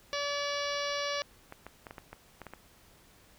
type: harmonic tone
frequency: 574 Hz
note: D5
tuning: 40 cents flat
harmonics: 1 / 2 / 3 / 4 / 5 / 6 / 7 / 8 / 9 / 10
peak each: -35 / -38 / -40 / -41 / -42 / -43 / -43 / -44 / -45 / -45 dBFS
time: 0.13-1.22 s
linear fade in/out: 0 ms
type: clicks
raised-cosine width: 0.5 ms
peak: -28 dBFS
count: 9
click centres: 1.524 / 1.666 / 1.868 / 1.909 / 1.982 / 2.13 / 2.417 / 2.467 / 2.536 s
effects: pink hiss -60 dBFS RMS until 3.38 s